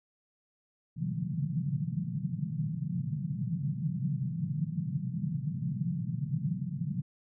pink band-pass noise, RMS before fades -33 dBFS, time 0.96-7.02 s, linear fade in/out 5 ms, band 130 to 180 Hz, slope 48 dB/octave, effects none

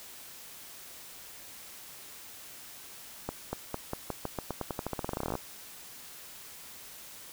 accelerating click train, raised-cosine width 1 ms, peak -18 dBFS, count 26, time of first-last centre 3.29-5.353 s, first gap 240 ms, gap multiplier 0.89, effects white hiss -48 dBFS RMS until 7.32 s

